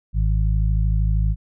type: harmonic tone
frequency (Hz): 52.9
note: G#1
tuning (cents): +33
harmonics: 1 / 2 / 3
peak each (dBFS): -17 / -23 / -27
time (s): 0.13-1.36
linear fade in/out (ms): 50
effects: none

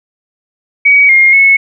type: tone with pitch steps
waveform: sine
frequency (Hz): 2262 / 2130 / 2196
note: C#7 / C7 / C#7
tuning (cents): +34 / +30 / -17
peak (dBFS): -3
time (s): 0.85-1.57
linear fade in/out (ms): 10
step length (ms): 240
effects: none

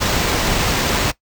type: noise with sample-and-hold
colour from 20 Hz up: pink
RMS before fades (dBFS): -18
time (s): 0-1.12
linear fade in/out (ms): 20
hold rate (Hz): 11025
effects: noise-tail reverb RT60 0.1 s tail -18 dB re dry

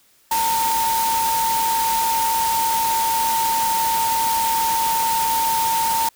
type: tone in noise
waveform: sine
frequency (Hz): 908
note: A#5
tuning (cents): -46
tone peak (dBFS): -18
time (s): 0.31-6.09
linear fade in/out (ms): 5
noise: white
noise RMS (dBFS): -25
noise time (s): 0.31-6.09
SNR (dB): +4
effects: white hiss -57 dBFS RMS until 6.15 s

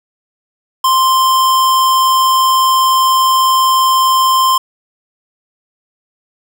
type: tone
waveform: square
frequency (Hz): 1046.5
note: C6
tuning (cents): 0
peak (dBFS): -9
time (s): 0.84-4.58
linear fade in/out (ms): 5
effects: none

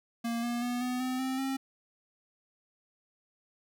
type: tone with pitch steps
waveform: square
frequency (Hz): 233.1 / 238.5 / 244.1 / 249.8 / 255.7 / 261.6 / 267.8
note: A#3 / A#3 / B3 / B3 / C4 / C4 / C4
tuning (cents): 0 / +40 / -20 / +20 / -40 / 0 / +40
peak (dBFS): -31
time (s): 0.24-1.57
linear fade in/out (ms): 10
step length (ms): 190
effects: none

